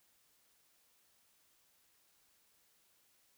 silence, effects white hiss -72 dBFS RMS until 3.37 s

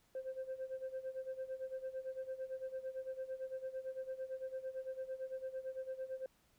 sine tone with tremolo, 523.3 Hz, C5, in tune, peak -36 dBFS, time 0.15-6.26 s, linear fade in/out 2 ms, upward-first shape sine, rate 8.9 Hz, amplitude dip 85%, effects tanh soft clip ceiling -37 dBFS + pink hiss -73 dBFS RMS until 6.58 s

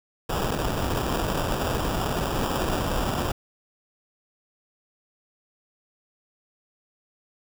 pink noise with sample-and-hold, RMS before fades -26 dBFS, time 0.29-3.32 s, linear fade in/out 5 ms, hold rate 2100 Hz, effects none

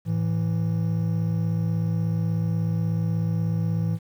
triangle tone pair together, 108.8 / 165.24 Hz, A2 / E3, -19 / +4 cents, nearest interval perfect fifth, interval 723 cents, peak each -23 / -22 dBFS, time 0.05-3.99 s, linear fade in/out 50 ms, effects 9-bit

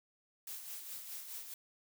blue noise with tremolo, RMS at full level -44 dBFS, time 0.47-1.54 s, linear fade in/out 2 ms, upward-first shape sine, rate 4.8 Hz, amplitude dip 50%, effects none

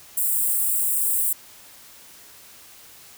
white high-pass noise, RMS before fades -22 dBFS, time 0.17-1.33 s, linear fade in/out 5 ms, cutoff 7700 Hz, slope 96 dB/octave, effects white hiss -47 dBFS RMS until 3.17 s

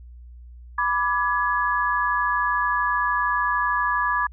sine chord, G# diminished, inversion first, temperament equal with one note detuned, 987.8 / 1174.7 / 1684.4 Hz, B5 / D6 / G#6, 0 / 0 / +24 cents, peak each -24 dBFS, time 0.78-4.27 s, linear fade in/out 5 ms, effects added 60 Hz sine -40 dBFS peak until 4.32 s

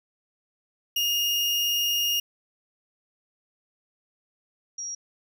35% pulse / sine tone pair in turn, 2843 / 5671 Hz, F7 / F8, +30 / +26 cents, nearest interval octave, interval 1196 cents, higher second, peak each -21 / -31 dBFS, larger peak first, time 0.96-2.2 / 4.78-4.95 s, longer first, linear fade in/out 5 ms, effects none

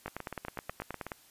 two click trains, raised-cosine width 0.5 ms, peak -21 / -23 dBFS, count 11 / 9, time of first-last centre 0.06-1.118 / 0.08-1.066 s, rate 9.45 / 8.11 Hz, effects white hiss -60 dBFS RMS until 1.3 s + resampled to 32000 Hz

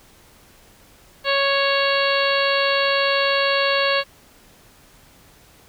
harmonic tone, 554 Hz, C#5, 1 cent flat, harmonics 1 / 2 / 3 / 4 / 5 / 6 / 7 / 8, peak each -21 / -24 / -24 / -28 / -25 / -29 / -29 / -27 dBFS, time 1.24-4.04 s, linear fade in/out 50 ms, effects pink hiss -51 dBFS RMS until 5.68 s

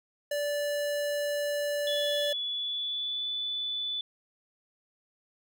square tone, 582 Hz, D5, 16 cents flat, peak -29 dBFS, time 0.31-2.33 s, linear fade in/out 5 ms
sine tone with pitch glide, 3419 to 3483 Hz, G#7 to A7, +50 to -18 cents, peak -30 dBFS, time 1.87-4.01 s, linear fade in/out 2 ms, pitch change +32 cents, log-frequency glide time 2.46-3.28 s
effects none

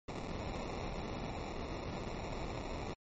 pink noise with sample-and-hold, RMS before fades -41 dBFS, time 0.08-2.94 s, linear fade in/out 5 ms, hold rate 1575 Hz, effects low-pass 7000 Hz 12 dB/octave + MP3 32 kbps

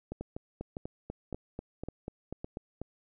two click trains, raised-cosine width 2 ms, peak -24 / -24 dBFS, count 5 / 12, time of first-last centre 0.21-2.445 / 0.12-2.816 s, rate 1.79 / 4.08 Hz, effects none

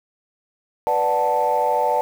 sine chord, B minor seventh, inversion none, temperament equal, 493.9 / 587.3 / 740 / 880 Hz, B4 / D5 / F#5 / A5, 0 / 0 / 0 / 0 cents, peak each -23 / -22 / -23 / -19 dBFS, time 0.87-2.01 s, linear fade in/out 0 ms, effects tanh soft clip ceiling -9 dBFS + 7-bit

